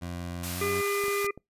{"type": "tone with pitch glide", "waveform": "20% pulse", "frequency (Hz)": [87.31, 93.04], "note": ["F2", "F#2"], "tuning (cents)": [0, 10], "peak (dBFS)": -29, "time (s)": [0.01, 0.82], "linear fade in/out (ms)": 20, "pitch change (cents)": 110, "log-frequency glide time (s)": [0.5, 0.68]}
{"type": "high-pass noise", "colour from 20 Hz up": "white", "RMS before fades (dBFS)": -36, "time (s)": [0.43, 1.27], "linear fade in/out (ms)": 5, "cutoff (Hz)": 670, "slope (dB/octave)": 48}
{"type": "harmonic tone", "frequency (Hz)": 403.1, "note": "G4", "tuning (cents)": 48, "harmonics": [1, 3, 5, 6], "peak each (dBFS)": [-28, -33, -35, -36], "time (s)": [0.61, 1.31], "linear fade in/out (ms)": 5}
{"type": "clicks", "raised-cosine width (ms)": 2, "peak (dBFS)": -30, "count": 4, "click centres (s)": [1.039, 1.082, 1.245, 1.376]}
{"effects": ["noise-tail reverb RT60 0.2 s tail -26 dB re dry", "resampled to 32000 Hz"]}